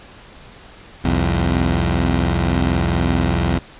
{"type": "tone pair together", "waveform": "15% pulse", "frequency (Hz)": [64.4, 85.22], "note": ["C2", "F2"], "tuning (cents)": [-27, -42], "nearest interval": "perfect fourth", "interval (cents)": 485, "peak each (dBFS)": -12, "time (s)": [1.04, 3.59], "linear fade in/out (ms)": 10, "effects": ["pink hiss -42 dBFS RMS until 3.79 s", "resampled to 8000 Hz"]}